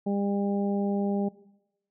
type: harmonic tone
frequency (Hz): 200.6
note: G3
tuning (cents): +40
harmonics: 1 / 2 / 3 / 4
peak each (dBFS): -26 / -32 / -36 / -38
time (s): 0.06-1.29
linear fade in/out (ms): 10
effects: noise-tail reverb RT60 0.9 s tail -19 dB re dry